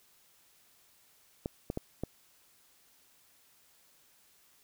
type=clicks; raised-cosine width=2 ms; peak=-20 dBFS; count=4; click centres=1.459 / 1.701 / 1.774 / 2.036 s; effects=white hiss -65 dBFS RMS until 4.63 s